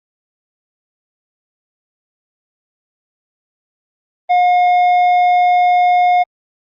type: tone with tanh clipping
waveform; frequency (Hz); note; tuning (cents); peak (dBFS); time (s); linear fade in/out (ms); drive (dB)
triangle; 717; F5; +45; -10; 4.29-6.24; 20; 11
effects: Opus 32 kbps